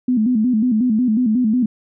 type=tone with vibrato; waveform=sine; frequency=233.1 Hz; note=A#3; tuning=in tune; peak=-13 dBFS; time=0.08-1.66 s; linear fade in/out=5 ms; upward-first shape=square; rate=5.5 Hz; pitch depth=130 cents each way; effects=none